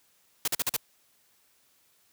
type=noise bursts; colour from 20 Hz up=white; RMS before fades=-27 dBFS; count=5; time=0.45-0.765 s; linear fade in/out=2 ms; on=27 ms; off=45 ms; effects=white hiss -66 dBFS RMS until 2.12 s + high-pass 60 Hz 12 dB/octave